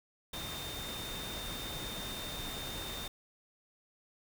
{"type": "tone in noise", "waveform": "sine", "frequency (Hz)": 3639, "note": "A#7", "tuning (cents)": -42, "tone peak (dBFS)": -43, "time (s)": [0.33, 3.08], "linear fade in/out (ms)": 5, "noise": "pink", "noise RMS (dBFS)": -42, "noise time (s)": [0.33, 3.08], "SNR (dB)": -4, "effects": []}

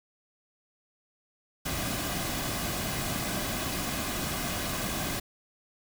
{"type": "noise with comb filter", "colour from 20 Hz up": "pink", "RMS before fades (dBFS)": -32, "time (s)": [1.65, 5.2], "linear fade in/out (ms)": 10, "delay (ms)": 2.2, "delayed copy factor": -0.5, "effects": []}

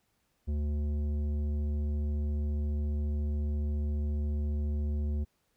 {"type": "tone with tanh clipping", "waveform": "sine", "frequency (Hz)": 73.8, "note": "D2", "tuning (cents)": 9, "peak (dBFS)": -30, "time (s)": [0.47, 5.25], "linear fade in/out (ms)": 20, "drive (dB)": 11, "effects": ["pink hiss -75 dBFS RMS until 5.56 s"]}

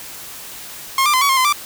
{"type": "tone with pitch steps", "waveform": "sawtooth", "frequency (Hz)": [1072, 1188, 1030, 1128, 1065, 1029, 1174], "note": ["C6", "D6", "C6", "C#6", "C6", "C6", "D6"], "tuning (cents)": [42, 20, -28, 30, 30, -29, -1], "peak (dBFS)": -9, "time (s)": [0.98, 1.526], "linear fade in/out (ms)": 2, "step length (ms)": 78, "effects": ["white hiss -34 dBFS RMS until 1.65 s"]}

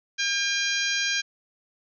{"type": "harmonic tone", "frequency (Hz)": 804, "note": "G5", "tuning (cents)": 44, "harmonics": [2, 3, 4, 5, 6, 7, 8], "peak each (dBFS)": [-28, -30, -31, -32, -33, -33, -34], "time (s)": [0.18, 1.22], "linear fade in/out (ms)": 20, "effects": []}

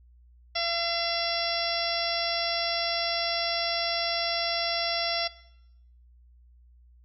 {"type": "harmonic tone", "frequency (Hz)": 680, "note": "F5", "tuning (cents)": -46, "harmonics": [1, 2, 3, 4, 5, 6, 7, 8], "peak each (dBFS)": [-32, -37, -34, -37, -34, -38, -35, -32], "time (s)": [0.55, 5.28], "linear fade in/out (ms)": 10, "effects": ["noise-tail reverb RT60 0.8 s tail -19 dB re dry", "added 60 Hz sine -53 dBFS peak until 7.04 s"]}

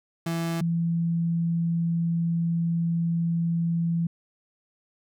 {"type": "tone pair in turn", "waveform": ["35% pulse", "sine"], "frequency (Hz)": [166.6, 167.95], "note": ["E3", "E3"], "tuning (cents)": [19, 33], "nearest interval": "unison", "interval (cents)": 14, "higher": "second", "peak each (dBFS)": [-24, -22], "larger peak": "second", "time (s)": [[0.26, 0.61], [0.61, 4.07]], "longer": "second", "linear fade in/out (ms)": 5, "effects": []}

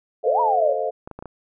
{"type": "chord", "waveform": "sine", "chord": "F dominant seventh", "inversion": "first", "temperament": "equal", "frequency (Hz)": [440, 523.3, 622.3, 698.5], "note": ["A4", "C5", "Eb5", "F5"], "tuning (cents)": [0, 0, 0, 0], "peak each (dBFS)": -27, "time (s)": [0.23, 0.91], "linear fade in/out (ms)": 20}
{"type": "exponential two-way sweep", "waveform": "sine", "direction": "up then down", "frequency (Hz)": [434.6, 987.8, 533], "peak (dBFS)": -17, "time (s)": [0.26, 0.73], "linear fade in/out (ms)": 10, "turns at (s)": 0.4}
{"type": "clicks", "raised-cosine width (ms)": 1, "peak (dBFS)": -21, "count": 5, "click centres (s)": [1.075, 1.113, 1.19, 1.225, 1.257]}
{"effects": []}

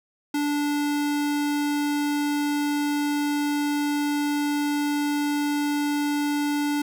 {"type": "tone", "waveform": "square", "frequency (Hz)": 291.7, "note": "D4", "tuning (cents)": -12, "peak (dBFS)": -23, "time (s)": [0.34, 6.82], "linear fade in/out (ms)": 5, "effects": []}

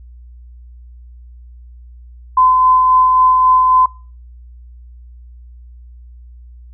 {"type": "tone with tremolo", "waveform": "sine", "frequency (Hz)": 1022, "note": "C6", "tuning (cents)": -41, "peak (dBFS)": -6, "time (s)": [2.37, 3.86], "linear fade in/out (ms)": 5, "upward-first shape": "sine", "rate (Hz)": 3.7, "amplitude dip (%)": 25, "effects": ["noise-tail reverb RT60 0.4 s tail -25 dB re dry", "added 60 Hz sine -35 dBFS peak until 6.73 s"]}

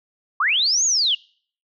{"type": "linear two-way sweep", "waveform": "sine", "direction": "up then down", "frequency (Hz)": [1020, 6830, 2763], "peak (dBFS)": -16, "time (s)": [0.4, 1.15], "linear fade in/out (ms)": 5, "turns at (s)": 0.85, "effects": ["noise-tail reverb RT60 0.5 s tail -25 dB re dry"]}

